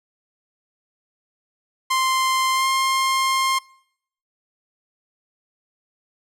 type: tone with pitch glide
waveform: sawtooth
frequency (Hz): 1046.5 to 1060.5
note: C6 to C6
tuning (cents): 0 to +23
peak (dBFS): -14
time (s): 1.9-3.59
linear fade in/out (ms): 10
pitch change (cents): +23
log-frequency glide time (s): 2.53-2.66
effects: noise-tail reverb RT60 0.7 s tail -25 dB re dry + low-pass 12000 Hz 12 dB/octave